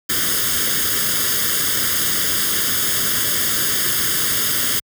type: noise with comb filter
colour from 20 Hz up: white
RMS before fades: -19 dBFS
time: 0.09-4.8 s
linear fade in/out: 10 ms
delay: 0.6 ms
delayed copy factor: +0.8
effects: high-pass 60 Hz 12 dB/octave